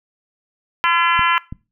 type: harmonic tone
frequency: 340 Hz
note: F4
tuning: 46 cents flat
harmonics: 3 / 4 / 5 / 6 / 7 / 8 / 9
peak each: -17 / -19 / -21 / -23 / -24 / -25 / -26 dBFS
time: 0.84-1.38 s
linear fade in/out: 0 ms
type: clicks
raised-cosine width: 5 ms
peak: -16 dBFS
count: 2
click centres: 1.193 / 1.525 s
effects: noise-tail reverb RT60 0.3 s tail -21 dB re dry